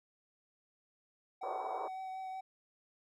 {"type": "tone with vibrato", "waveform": "triangle", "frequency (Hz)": 757, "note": "F#5", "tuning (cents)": 39, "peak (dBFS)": -38, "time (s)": [1.41, 2.41], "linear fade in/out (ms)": 10, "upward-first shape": "triangle", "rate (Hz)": 5.4, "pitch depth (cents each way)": 15}
{"type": "band-pass noise", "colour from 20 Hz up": "white", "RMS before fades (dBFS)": -41, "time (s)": [1.43, 1.88], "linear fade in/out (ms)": 2, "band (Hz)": [380, 1100], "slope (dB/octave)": 48}
{"effects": []}